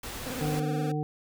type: noise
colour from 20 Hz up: pink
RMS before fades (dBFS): -38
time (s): 0.03-0.6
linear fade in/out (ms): 5
type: tone with vibrato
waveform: 25% pulse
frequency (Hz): 250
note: B3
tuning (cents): +21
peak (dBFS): -31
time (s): 0.26-0.92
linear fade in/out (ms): 5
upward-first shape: sine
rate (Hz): 19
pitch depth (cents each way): 110
type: harmonic tone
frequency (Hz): 150.8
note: D3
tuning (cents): +46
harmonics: 1 / 2 / 3 / 5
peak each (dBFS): -29 / -34 / -35 / -37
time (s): 0.41-1.03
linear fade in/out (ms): 0
effects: none